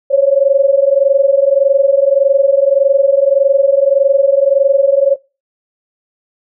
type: tone pair together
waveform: sine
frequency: 540.3 / 562 Hz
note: C#5 / C#5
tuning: -44 / +24 cents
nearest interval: minor second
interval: 68 cents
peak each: -10 dBFS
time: 0.1-5.16 s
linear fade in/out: 20 ms
effects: noise-tail reverb RT60 0.3 s tail -24 dB re dry